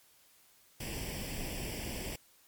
pink noise with comb filter, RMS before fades -39 dBFS, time 0.8-2.16 s, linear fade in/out 5 ms, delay 0.38 ms, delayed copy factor +0.8, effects white hiss -64 dBFS RMS until 2.47 s + MP3 96 kbps

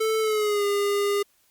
square tone with pitch glide, 440 to 405.8 Hz, A4 to G#4, 0 to -40 cents, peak -22 dBFS, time 0-1.23 s, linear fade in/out 10 ms, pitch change -140 cents, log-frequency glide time 0.2-0.65 s, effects white hiss -64 dBFS RMS until 1.5 s + Opus 48 kbps

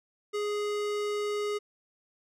square tone with low-pass filter, 415.3 Hz, G#4, in tune, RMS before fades -31 dBFS, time 0.33-1.59 s, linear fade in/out 20 ms, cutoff 9000 Hz, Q 0.55, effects none

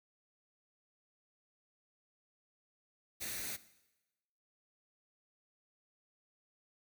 white noise with comb filter, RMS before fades -41 dBFS, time 3.2-3.57 s, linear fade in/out 20 ms, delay 0.48 ms, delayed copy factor +0.55, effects noise-tail reverb RT60 1.0 s tail -17 dB re dry

